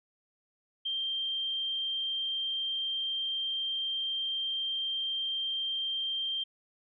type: tone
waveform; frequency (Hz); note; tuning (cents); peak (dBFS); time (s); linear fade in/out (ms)
sine; 3166; G7; +17; -30; 0.85-6.44; 10
effects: none